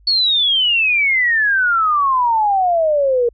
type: exponential sweep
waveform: sine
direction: down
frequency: 4446 to 466.2 Hz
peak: -12 dBFS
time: 0.07-3.29 s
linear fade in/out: 5 ms
effects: added 50 Hz sine -46 dBFS peak until 3.33 s